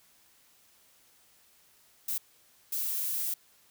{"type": "noise bursts at uneven times", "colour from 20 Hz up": "violet", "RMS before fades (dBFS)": -32, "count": 2, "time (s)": [[2.08, 2.18], [2.72, 3.34]], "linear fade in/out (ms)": 5, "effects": ["white hiss -63 dBFS RMS until 3.7 s"]}